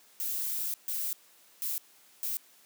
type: noise bursts at uneven times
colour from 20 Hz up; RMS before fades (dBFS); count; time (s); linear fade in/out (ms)
violet; -33; 4; 0.2-0.74 / 0.88-1.13 / 1.62-1.78 / 2.23-2.37; 0
effects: white hiss -60 dBFS RMS until 2.65 s + high-pass 200 Hz 12 dB/octave